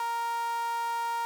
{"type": "tone with high-pass filter", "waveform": "sawtooth", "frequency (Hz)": 466.2, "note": "A#4", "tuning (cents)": 0, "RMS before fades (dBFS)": -31, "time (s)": [0, 1.25], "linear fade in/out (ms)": 0, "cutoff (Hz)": 1000, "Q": 9.2, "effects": ["9-bit"]}